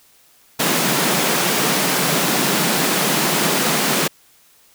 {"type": "high-pass noise", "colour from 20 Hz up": "pink", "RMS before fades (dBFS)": -18, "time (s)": [0.59, 4.08], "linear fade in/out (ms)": 10, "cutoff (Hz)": 140, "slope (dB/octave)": 96, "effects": ["white hiss -53 dBFS RMS until 4.74 s"]}